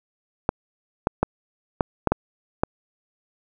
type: clicks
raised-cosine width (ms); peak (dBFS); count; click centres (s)
1; -4; 7; 0.491 / 1.071 / 1.23 / 1.808 / 2.073 / 2.12 / 2.635
effects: none